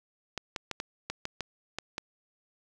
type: clicks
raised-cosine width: 0.2 ms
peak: -16 dBFS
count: 9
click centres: 0.377 / 0.562 / 0.713 / 0.801 / 1.1 / 1.254 / 1.407 / 1.786 / 1.981 s
effects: none

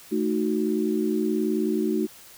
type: chord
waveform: sine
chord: D# diminished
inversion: second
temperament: equal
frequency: 220 / 311.1 / 370 Hz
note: A3 / D#4 / F#4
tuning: 0 / 0 / 0 cents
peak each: -26 dBFS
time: 0.11-2.07 s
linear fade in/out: 20 ms
effects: white hiss -48 dBFS RMS until 2.37 s

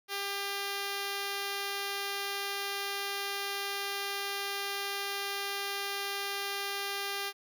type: tone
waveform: 5% pulse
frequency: 398.8 Hz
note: G4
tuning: 30 cents sharp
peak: -22 dBFS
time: 0.08-7.33 s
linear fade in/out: 50 ms
effects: none

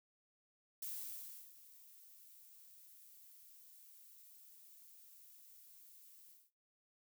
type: noise with ADSR envelope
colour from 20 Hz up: violet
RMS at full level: -44 dBFS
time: 0.82-6.51 s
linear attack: 4 ms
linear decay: 680 ms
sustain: -17 dB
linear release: 220 ms
effects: noise-tail reverb RT60 0.3 s tail -19 dB re dry

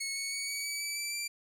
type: tone with pitch steps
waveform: 15% pulse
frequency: 2195 / 2217 / 2239 / 2261 / 2283 / 2305 / 2328 / 2351 Hz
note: C#7 / C#7 / C#7 / C#7 / D7 / D7 / D7 / D7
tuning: -18 / 0 / +17 / +34 / -50 / -33 / -16 / +1 cents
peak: -27 dBFS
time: 0-1.28 s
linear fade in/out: 10 ms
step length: 160 ms
effects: none

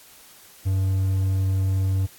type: tone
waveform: triangle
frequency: 95.4 Hz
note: G2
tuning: 47 cents flat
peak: -17 dBFS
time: 0.65-2.07 s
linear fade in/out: 20 ms
effects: white hiss -49 dBFS RMS until 2.18 s + AAC 64 kbps

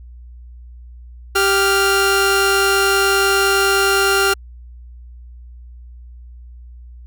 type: tone pair together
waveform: sawtooth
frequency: 392 / 1396.9 Hz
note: G4 / F6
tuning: 0 / 0 cents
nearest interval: octave + minor seventh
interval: 2200 cents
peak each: -12 dBFS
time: 1.35-4.34 s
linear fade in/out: 10 ms
effects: added 60 Hz sine -35 dBFS peak until 7.06 s

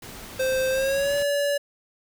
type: noise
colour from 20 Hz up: pink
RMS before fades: -40 dBFS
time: 0.02-1.23 s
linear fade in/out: 5 ms
type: tone with pitch glide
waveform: square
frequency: 522 to 572.5 Hz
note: C5 to D5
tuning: -4 to -44 cents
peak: -22 dBFS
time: 0.39-1.58 s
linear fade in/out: 10 ms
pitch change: +160 cents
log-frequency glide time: 0.7-1.15 s
effects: none

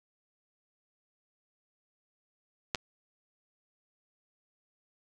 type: clicks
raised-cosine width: 0.2 ms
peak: -11 / -26 dBFS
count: 2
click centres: 2.748 / 2.756 s
effects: none

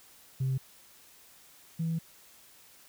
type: tone pair in turn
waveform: sine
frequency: 132 / 163.93 Hz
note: C3 / E3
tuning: +16 / -9 cents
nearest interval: major third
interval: 375 cents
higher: second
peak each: -25 / -27 dBFS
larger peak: first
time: 0.4-0.58 / 1.79-1.99 s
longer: second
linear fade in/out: 10 ms
effects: tanh soft clip ceiling -24 dBFS + white hiss -57 dBFS RMS until 2.88 s

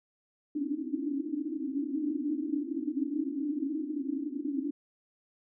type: band-pass noise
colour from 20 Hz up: white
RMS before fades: -33 dBFS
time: 0.55-4.71 s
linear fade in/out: 5 ms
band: 270 to 310 Hz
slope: 96 dB/octave
effects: none

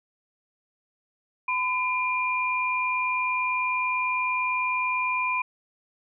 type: tone pair together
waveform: sine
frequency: 1009 / 2400 Hz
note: B5 / D7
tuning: +37 / +37 cents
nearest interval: octave + minor third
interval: 1500 cents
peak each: -26 dBFS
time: 1.48-5.42 s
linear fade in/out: 5 ms
effects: none

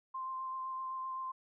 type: tone with vibrato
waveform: sine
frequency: 1046.5 Hz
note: C6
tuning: in tune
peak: -37 dBFS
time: 0.14-1.32 s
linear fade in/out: 10 ms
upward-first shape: sine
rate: 7.8 Hz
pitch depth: 12 cents each way
effects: none

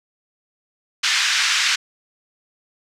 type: band-pass noise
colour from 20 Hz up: pink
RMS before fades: -19 dBFS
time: 1.03-1.76 s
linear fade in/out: 10 ms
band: 1500 to 6400 Hz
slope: 24 dB/octave
effects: none

